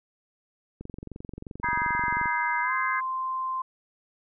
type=click train; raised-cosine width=3 ms; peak=-25 dBFS; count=34; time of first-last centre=0.81-2.257 s; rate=22.8 Hz
type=chord; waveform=sine; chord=Ab major seventh; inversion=second; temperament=just; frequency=1245.9 / 1557.4 / 1661.2 / 2077 Hz; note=Eb6 / G6 / Ab6 / C7; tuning=+2 / -12 / 0 / -13 cents; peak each=-33 / -33 / -31 / -31 dBFS; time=1.63-3.01 s; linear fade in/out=20 ms
type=tone with pitch glide; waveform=sine; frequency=962 to 1043 Hz; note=B5 to C6; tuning=-46 to -6 cents; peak=-27 dBFS; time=1.63-3.62 s; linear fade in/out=5 ms; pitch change=+140 cents; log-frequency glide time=2.61-2.73 s
effects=none